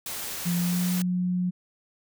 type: noise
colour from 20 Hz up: white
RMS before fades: -34 dBFS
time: 0.06-1.02 s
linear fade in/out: 2 ms
type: tone with pitch glide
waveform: sine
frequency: 173.9 to 180.34 Hz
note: F3 to F#3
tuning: -7 to -44 cents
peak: -23 dBFS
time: 0.45-1.51 s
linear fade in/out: 20 ms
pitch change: +63 cents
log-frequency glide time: 0.56-0.9 s
effects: none